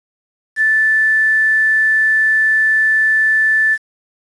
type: tone with quantisation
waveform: sine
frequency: 1756 Hz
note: A6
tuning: 4 cents flat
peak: -10 dBFS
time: 0.56-3.78 s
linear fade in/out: 50 ms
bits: 6
effects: resampled to 24000 Hz